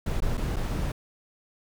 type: noise with dropouts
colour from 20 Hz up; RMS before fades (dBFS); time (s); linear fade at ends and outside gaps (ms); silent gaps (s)
brown; -27; 0.06-0.92; 5; 0.204-0.221 / 0.372-0.376 / 0.561-0.565
effects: none